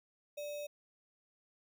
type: tone with sample-and-hold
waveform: sine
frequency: 587.3 Hz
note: D5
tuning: in tune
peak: -39 dBFS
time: 0.37-0.67 s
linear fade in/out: 10 ms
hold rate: 3150 Hz
effects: none